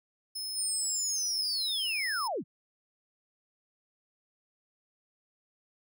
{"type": "tone", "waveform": "sawtooth", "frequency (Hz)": 5190, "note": "E8", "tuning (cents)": -28, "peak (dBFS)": -32, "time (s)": [0.35, 2.28], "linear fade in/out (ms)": 10}
{"type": "linear sweep", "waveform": "sine", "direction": "down", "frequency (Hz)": [9397, 103.83], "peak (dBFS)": -30, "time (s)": [0.54, 2.44], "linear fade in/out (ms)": 50}
{"effects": []}